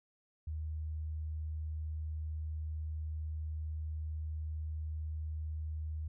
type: tone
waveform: sine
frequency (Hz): 77.78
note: D#2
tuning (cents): 0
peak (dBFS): -36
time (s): 0.47-6.08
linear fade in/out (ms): 5
effects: none